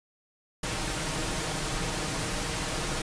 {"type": "noise with comb filter", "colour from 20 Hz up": "pink", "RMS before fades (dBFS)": -31, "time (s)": [0.63, 3.02], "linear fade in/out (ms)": 5, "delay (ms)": 6.4, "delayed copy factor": 0.5, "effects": ["resampled to 22050 Hz"]}